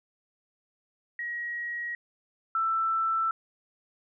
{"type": "tone pair in turn", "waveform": "sine", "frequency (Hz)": [1900, 1329.6], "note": ["A#6", "E6"], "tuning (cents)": [33, 15], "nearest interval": "tritone", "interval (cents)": 618, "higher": "first", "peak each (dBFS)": [-31, -24], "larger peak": "second", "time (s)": [[1.19, 1.95], [2.55, 3.31]], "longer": "neither", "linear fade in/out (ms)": 2, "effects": []}